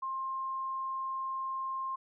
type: tone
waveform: sine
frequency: 1060 Hz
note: C6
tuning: 22 cents sharp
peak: -33 dBFS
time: 0.02-1.96 s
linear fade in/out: 10 ms
effects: none